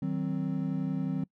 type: chord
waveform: triangle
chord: C diminished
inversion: first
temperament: just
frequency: 156.98 / 188.37 / 261.6 Hz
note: Eb3 / Gb3 / C4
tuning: +16 / +31 / 0 cents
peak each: -31 dBFS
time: 0.02-1.24 s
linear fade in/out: 5 ms
effects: noise-tail reverb RT60 0.1 s tail -23 dB re dry